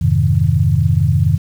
sine chord, F minor seventh, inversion none, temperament equal, 87.31 / 103.83 / 130.81 / 155.56 Hz, F2 / Ab2 / C3 / Eb3, 0 / 0 / 0 / 0 cents, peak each -16 dBFS, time 0.01-1.38 s, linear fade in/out 10 ms, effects 7-bit

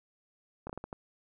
slowing click train, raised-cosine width 1 ms, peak -25 dBFS, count 6, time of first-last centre 0.67-0.929 s, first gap 25 ms, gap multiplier 1.37, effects none

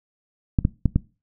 clicks, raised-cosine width 5 ms, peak -5 dBFS, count 4, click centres 0.588 / 0.651 / 0.857 / 0.96 s, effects noise-tail reverb RT60 0.3 s tail -21 dB re dry

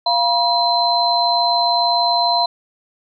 sine tone cluster, 693 / 966 / 4081 Hz, F5 / B5 / C8, -14 / -39 / -44 cents, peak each -18 dBFS, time 0.06-2.46 s, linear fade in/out 5 ms, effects none

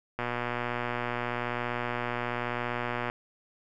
click train, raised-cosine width 0.5 ms, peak -16 dBFS, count 353, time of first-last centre 0.19-3.099 s, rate 121 Hz, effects none

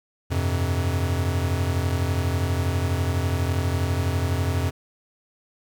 square chord, F suspended second, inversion none, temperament equal with one note detuned, 87.31 / 99.48 / 130.81 Hz, F2 / G2 / C3, 0 / +26 / 0 cents, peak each -24 / -29 / -29 dBFS, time 0.3-4.71 s, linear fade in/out 20 ms, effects 10-bit

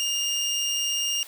25% pulse tone, 2823 Hz, F7, 18 cents sharp, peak -20 dBFS, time 0-1.23 s, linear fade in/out 0 ms, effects white hiss -45 dBFS RMS until 1.27 s + high-pass 400 Hz 12 dB/octave

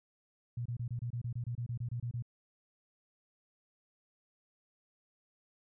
sine tone bursts, 119.7 Hz, A#2, 46 cents sharp, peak -34 dBFS, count 15, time 0.57-2.224 s, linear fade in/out 5 ms, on 86 ms, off 26 ms, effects none

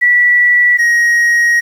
sine / triangle tone pair in turn, 1952 / 1886.6 Hz, B6 / A#6, -21 / +20 cents, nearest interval minor second, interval 59 cents, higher first, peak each -6 dBFS, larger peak neither, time 0.01-0.78 / 0.78-1.61 s, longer second, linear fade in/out 20 ms, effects 7-bit

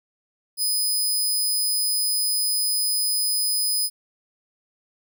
15% pulse tone, 5000 Hz, D#8, 8 cents sharp, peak -14 dBFS, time 0.57-3.9 s, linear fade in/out 50 ms, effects none

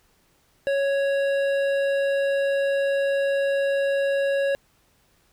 sine tone with hard clipping, 554.4 Hz, C#5, in tune, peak -22 dBFS, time 0.67-4.55 s, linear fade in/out 0 ms, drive 11 dB, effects pink hiss -63 dBFS RMS until 5.32 s

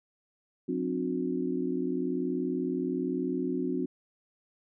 harmonic tone with a mistuned harmonic, 60.4 Hz, B1, 38 cents flat, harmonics 3 / 4 / 5 / 6, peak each -37 / -31 / -35 / -33 dBFS, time 0.68-3.86 s, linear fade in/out 10 ms, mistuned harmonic 4, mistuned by +140 cents, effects none

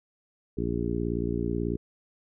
harmonic tone, 58.27 Hz, A#1, in tune, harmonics 1 / 2 / 3 / 4 / 5 / 6 / 7, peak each -34 / -34 / -34 / -34 / -34 / -34 / -34 dBFS, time 0.57-1.77 s, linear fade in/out 10 ms, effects none

